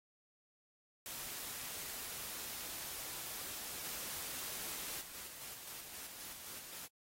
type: noise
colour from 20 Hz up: white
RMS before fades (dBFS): -45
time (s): 1.06-5.01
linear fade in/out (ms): 0
type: noise with tremolo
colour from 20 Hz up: white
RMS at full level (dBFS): -48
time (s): 3.83-6.88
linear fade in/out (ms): 20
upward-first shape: square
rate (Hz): 3.8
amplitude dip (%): 30
effects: AAC 48 kbps